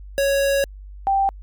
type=tone pair in turn; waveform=square / sine; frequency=554.4 / 784 Hz; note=C#5 / G5; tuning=0 / 0 cents; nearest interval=tritone; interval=600 cents; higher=second; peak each=-17 / -15 dBFS; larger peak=second; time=0.18-0.64 / 1.07-1.29 s; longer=first; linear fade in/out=0 ms; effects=added 49 Hz sine -35 dBFS peak until 1.42 s + MP3 96 kbps